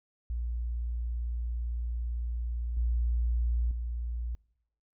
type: tone with level steps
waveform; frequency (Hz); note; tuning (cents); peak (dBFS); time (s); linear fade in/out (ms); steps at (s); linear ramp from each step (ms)
sine; 58.9; A#1; +19; -30 / -25 / -31; 0.3-4.35; 0; 2.77 / 3.71; 2
effects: noise-tail reverb RT60 0.8 s tail -25 dB re dry